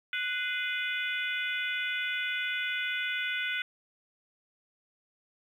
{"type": "harmonic tone with a mistuned harmonic", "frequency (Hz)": 493.9, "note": "B4", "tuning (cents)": 0, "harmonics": [3, 4, 5, 6, 7], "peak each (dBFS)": [-33, -35, -37, -39, -40], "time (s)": [0.13, 3.62], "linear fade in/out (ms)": 2, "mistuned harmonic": 4, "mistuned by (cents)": 75, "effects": ["10-bit"]}